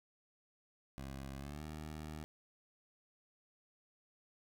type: tone with pitch glide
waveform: 15% pulse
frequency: 67.7 to 76.87 Hz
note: C#2 to D#2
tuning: -40 to -20 cents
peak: -38 dBFS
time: 0.98-2.24 s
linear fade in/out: 0 ms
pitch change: +220 cents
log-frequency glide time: 1.36-1.64 s
effects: none